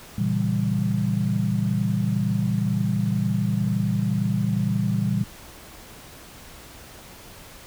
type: chord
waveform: sine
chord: A# diminished seventh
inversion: none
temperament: equal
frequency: 116.54 / 138.59 / 164.81 / 196 Hz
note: A#2 / C#3 / E3 / G3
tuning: 0 / 0 / 0 / 0 cents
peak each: -25 / -29 / -27 / -24 dBFS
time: 0.18-5.24 s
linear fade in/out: 5 ms
effects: pink hiss -44 dBFS RMS until 7.66 s